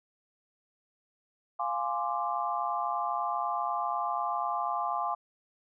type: chord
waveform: sine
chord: D half-diminished seventh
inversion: first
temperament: equal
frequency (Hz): 698.5 / 830.6 / 1046.5 / 1174.7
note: F5 / Ab5 / C6 / D6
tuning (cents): 0 / 0 / 0 / 0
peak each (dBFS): -34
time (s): 1.59-5.15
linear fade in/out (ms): 10
effects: none